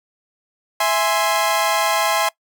sawtooth chord, E augmented, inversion none, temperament equal, 659.3 / 830.6 / 1046.5 Hz, E5 / G#5 / B#5, 0 / 0 / 0 cents, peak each -17 dBFS, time 0.8-2.29 s, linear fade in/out 5 ms, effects noise-tail reverb RT60 0.1 s tail -22 dB re dry

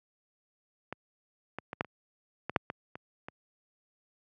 clicks, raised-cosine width 0.5 ms, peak -21 / -21 / -22 / -13 / -30 / -18 / -8 / -20 / -26 / -25 dBFS, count 10, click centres 0.926 / 1.586 / 1.731 / 1.809 / 1.847 / 2.496 / 2.562 / 2.701 / 2.955 / 3.285 s, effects high-pass 100 Hz 12 dB/octave

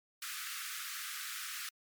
pink high-pass noise, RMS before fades -42 dBFS, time 0.22-1.69 s, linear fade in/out 2 ms, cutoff 1200 Hz, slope 96 dB/octave, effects MP3 96 kbps

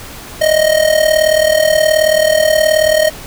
square tone with amplitude modulation, 622.3 Hz, D#5, in tune, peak -6 dBFS, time 0.41-3.1 s, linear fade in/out 10 ms, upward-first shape sine, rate 38.7 Hz, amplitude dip 75%, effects added 50 Hz sine -41 dBFS peak until 3.26 s + pink hiss -31 dBFS RMS until 3.26 s

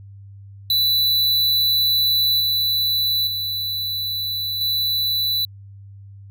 square tone with level steps, 3973 Hz, B7, 10 cents sharp, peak -16 / -18 / -23 / -19 dBFS, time 0.7-5.45 s, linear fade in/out 2 ms, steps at 2.4 / 3.27 / 4.61 s, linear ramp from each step 2 ms, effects added 99 Hz sine -38 dBFS peak until 6.3 s

